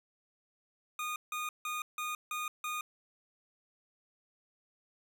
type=tone bursts; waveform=25% pulse; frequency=1228 Hz; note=D#6; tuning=23 cents flat; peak=-31 dBFS; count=6; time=0.99-2.81 s; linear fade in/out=2 ms; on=170 ms; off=160 ms; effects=none